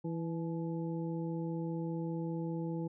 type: harmonic tone with a mistuned harmonic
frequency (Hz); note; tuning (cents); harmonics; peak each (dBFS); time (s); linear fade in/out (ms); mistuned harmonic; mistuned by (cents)
165; E3; +2; 1 / 2 / 3 / 5; -36 / -39 / -44 / -50; 0.04-2.88; 10; 5; +62
effects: none